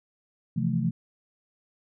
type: chord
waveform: sine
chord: F major seventh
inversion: second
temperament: equal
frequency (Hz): 130.81 / 164.81 / 174.61 / 220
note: C3 / E3 / F3 / A3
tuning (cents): 0 / 0 / 0 / 0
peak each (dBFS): -29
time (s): 0.56-0.91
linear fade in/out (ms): 10
effects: none